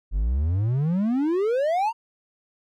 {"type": "exponential sweep", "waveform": "triangle", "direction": "up", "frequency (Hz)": [44.48, 948], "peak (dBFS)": -18, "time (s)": [0.11, 1.93], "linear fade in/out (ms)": 50, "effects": []}